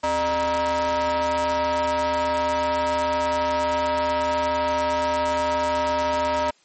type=ring-modulated tone; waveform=square; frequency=170.1 Hz; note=F3; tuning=45 cents flat; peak=-18 dBFS; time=0.03-6.51 s; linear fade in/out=10 ms; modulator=774 Hz; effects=white hiss -59 dBFS RMS until 6.64 s + MP3 32 kbps